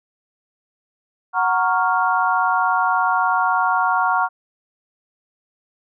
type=chord; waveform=sine; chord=Gb major seventh; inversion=none; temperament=equal; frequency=740 / 932.3 / 1108.7 / 1396.9 Hz; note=Gb5 / Bb5 / Db6 / F6; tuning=0 / 0 / 0 / 0 cents; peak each=-21 dBFS; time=1.33-4.29 s; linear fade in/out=50 ms; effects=none